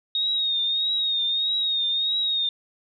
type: tone with vibrato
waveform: sine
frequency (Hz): 3729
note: A#7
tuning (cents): 0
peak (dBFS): -21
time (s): 0.15-2.49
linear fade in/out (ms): 2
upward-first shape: triangle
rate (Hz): 1.6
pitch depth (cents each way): 64
effects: none